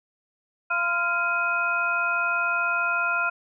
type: tone cluster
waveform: sine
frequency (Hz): 689 / 1024 / 1393 / 2514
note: F5 / C6 / F6 / D#7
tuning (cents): -24 / -38 / -5 / +17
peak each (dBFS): -32 / -32 / -23 / -29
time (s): 0.7-3.3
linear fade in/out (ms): 10
effects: none